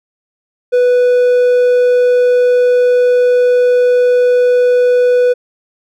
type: tone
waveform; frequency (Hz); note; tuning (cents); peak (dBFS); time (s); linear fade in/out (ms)
triangle; 493.9; B4; 0; -5; 0.72-5.34; 20
effects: none